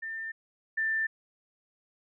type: tone pair in turn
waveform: sine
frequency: 1796 / 1779.5 Hz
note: A6 / A6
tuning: +35 / +19 cents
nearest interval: unison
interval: 16 cents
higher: first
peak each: -34 / -26 dBFS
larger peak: second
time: 0.02-0.32 / 0.77-1.07 s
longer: neither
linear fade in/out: 10 ms
effects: none